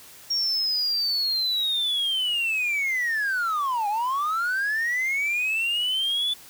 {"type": "linear two-way sweep", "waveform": "triangle", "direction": "down then up", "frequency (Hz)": [5588, 801, 3497], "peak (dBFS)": -20, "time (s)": [0.3, 6.34], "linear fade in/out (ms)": 10, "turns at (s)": 3.88, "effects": ["tanh soft clip ceiling -17 dBFS", "white hiss -47 dBFS RMS until 6.49 s"]}